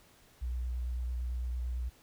sine tone with vibrato, 61.3 Hz, B1, 12 cents flat, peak -32 dBFS, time 0.41-1.9 s, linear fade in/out 20 ms, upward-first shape sine, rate 8.9 Hz, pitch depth 21 cents each way, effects pink hiss -62 dBFS RMS until 2.02 s

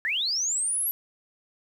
sine linear sweep, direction up, 1661.2 to 11840 Hz, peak -24 dBFS, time 0.05-0.91 s, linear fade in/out 0 ms, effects 9-bit

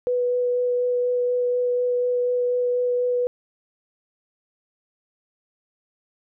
sine tone with vibrato, 492.5 Hz, B4, 5 cents flat, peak -19 dBFS, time 0.07-3.27 s, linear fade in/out 0 ms, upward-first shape sine, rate 4.1 Hz, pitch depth 8 cents each way, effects none

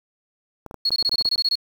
clicks, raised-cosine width 1 ms, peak -21 dBFS, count 10, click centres 0.663 / 0.711 / 0.743 / 0.906 / 1.026 / 1.094 / 1.143 / 1.212 / 1.255 / 1.359 s
sine tone bursts, 4329 Hz, C#8, 42 cents flat, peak -17 dBFS, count 11, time 0.85-1.555 s, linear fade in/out 5 ms, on 45 ms, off 21 ms
effects 7-bit

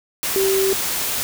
sine tone in noise, 386.6 Hz, G4, 24 cents flat, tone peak -16 dBFS, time 0.36-0.73 s, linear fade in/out 0 ms, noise white, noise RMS -23 dBFS, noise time 0.23-1.23 s, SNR +4 dB, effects none

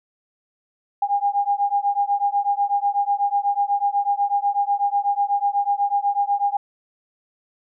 sine beating tone pair, 805 / 813.1 Hz, G5 / G#5, +46 / -37 cents, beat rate 8.1 Hz, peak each -21 dBFS, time 1.02-6.57 s, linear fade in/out 5 ms, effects none

